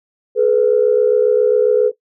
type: tone pair together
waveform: sine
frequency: 426.5 / 493.9 Hz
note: G#4 / B4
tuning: +46 / 0 cents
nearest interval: minor third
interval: 254 cents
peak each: -12 dBFS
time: 0.35-1.92 s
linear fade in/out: 50 ms
effects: noise-tail reverb RT60 0.1 s tail -17 dB re dry + tanh soft clip ceiling -2 dBFS